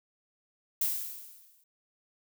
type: noise with exponential decay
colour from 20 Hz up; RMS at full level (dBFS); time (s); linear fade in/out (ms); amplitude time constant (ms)
violet; -27; 0.81-1.64; 5; 180
effects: none